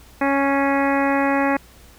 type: harmonic tone with a mistuned harmonic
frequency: 277.2 Hz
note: C#4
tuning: in tune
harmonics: 1 / 2 / 3 / 4 / 5 / 6 / 7 / 8 / 9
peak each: -20 / -23 / -23 / -27 / -31 / -28 / -28 / -33 / -33 dBFS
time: 0.21-1.57 s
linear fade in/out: 5 ms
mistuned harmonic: 8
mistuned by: -36 cents
effects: added 60 Hz sine -48 dBFS peak until 1.98 s + pink hiss -49 dBFS RMS until 1.98 s